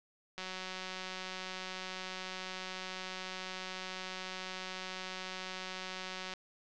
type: click train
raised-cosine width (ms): 0.2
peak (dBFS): -24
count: 1109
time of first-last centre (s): 0.38-6.337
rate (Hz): 186
effects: low-pass 6000 Hz 12 dB/octave